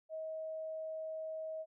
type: tone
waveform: sine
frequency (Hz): 635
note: D#5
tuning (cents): +35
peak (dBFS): -39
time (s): 0.09-1.66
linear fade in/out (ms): 50
effects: none